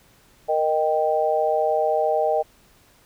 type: chord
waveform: sine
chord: Eb major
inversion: second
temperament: equal with one note detuned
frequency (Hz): 466.2 / 619.7 / 784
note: Bb4 / Eb5 / G5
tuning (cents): 0 / -7 / 0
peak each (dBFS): -24 / -21 / -23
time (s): 0.48-2.43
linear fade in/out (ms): 20
effects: pink hiss -56 dBFS RMS until 3.05 s